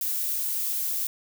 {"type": "noise", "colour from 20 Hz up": "violet", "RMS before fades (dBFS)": -28, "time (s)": [0.01, 1.07], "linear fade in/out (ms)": 2, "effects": []}